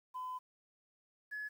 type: tone pair in turn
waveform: sine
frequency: 1013 / 1700.5 Hz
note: B5 / G#6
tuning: +44 / +40 cents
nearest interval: major sixth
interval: 896 cents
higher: second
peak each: -38 / -38 dBFS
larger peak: neither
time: 0.14-0.39 / 1.31-1.49 s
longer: first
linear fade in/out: 20 ms
effects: tanh soft clip ceiling -36 dBFS + 11-bit